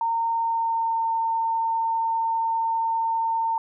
sine tone with pitch glide, 917 to 907.5 Hz, A#5 to A#5, -29 to -47 cents, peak -21 dBFS, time 0.01-3.58 s, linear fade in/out 2 ms, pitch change -18 cents, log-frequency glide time 0.34-1.09 s, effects none

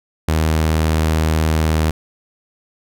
sawtooth tone with pitch glide, 79 to 78.54 Hz, D#2 to D#2, +27 to +17 cents, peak -10 dBFS, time 0.28-1.91 s, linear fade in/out 5 ms, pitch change -10 cents, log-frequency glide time 1.66-1.79 s, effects none

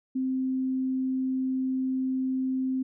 sine tone, 260.8 Hz, C4, 5 cents flat, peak -25 dBFS, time 0.15-2.83 s, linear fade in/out 10 ms, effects none

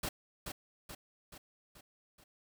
pink noise with echo, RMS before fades -37 dBFS, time 0.03-0.09 s, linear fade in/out 5 ms, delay 430 ms, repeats 5, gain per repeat -5 dB, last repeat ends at 2.24 s, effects none

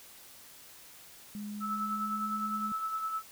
sine tone with pitch glide, 207.7 to 211.8 Hz, G#3 to G#3, 0 to +34 cents, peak -37 dBFS, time 1.35-2.72 s, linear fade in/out 0 ms, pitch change +34 cents, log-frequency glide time 1.46-2.3 s
sine tone with tremolo, 1308 Hz, E6, 14 cents flat, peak -30 dBFS, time 1.6-3.23 s, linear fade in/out 50 ms, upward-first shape sine, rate 9.8 Hz, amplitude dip 45%
effects white hiss -53 dBFS RMS until 3.31 s

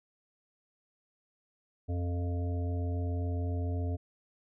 harmonic tone with a mistuned harmonic, 87.31 Hz, F2, in tune, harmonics 1 / 3 / 5 / 7 / 8, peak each -30 / -40 / -44 / -47 / -48 dBFS, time 1.88-3.97 s, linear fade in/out 20 ms, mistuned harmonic 3, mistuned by +26 cents, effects none

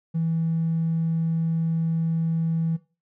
triangle tone, 163.7 Hz, E3, 12 cents flat, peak -18 dBFS, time 0.14-2.77 s, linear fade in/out 20 ms, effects noise-tail reverb RT60 0.3 s tail -20 dB re dry + tanh soft clip ceiling -18 dBFS

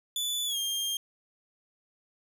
sawtooth tone with pitch glide, 3475 to 3205 Hz, A7 to G7, -22 to +38 cents, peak -26 dBFS, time 0.16-0.97 s, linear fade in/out 2 ms, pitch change -140 cents, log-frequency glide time 0.46-0.58 s, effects none

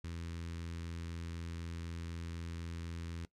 sawtooth tone with notch filter, 84 Hz, E2, 33 cents sharp, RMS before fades -43 dBFS, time 0.04-3.25 s, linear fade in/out 0 ms, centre 690 Hz, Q 0.68, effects noise-tail reverb RT60 0.1 s tail -20 dB re dry + low-pass 8000 Hz 12 dB/octave

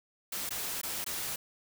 white noise with dropouts, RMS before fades -36 dBFS, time 0.32-1.36 s, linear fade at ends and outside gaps 5 ms, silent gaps 0.493-0.506 / 0.815-0.832 / 1.044-1.063 s, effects none

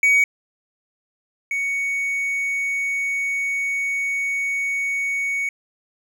triangle tone pair in turn, 2251 / 2230 Hz, C#7 / C#7, +26 / +10 cents, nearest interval unison, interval 16 cents, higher first, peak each -11 / -19 dBFS, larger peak first, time 0.03-0.24 / 1.51-5.49 s, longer second, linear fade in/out 2 ms, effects none

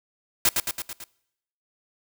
white noise with echo, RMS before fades -19 dBFS, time 0.45-0.49 s, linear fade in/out 2 ms, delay 110 ms, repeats 5, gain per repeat -4 dB, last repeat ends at 1.04 s, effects noise-tail reverb RT60 0.8 s tail -23 dB re dry

